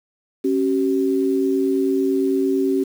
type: tone pair together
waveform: sine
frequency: 273.2 / 382.1 Hz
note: C#4 / G4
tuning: -25 / -44 cents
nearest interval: tritone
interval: 581 cents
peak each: -19 dBFS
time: 0.44-2.84 s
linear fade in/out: 10 ms
effects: 7-bit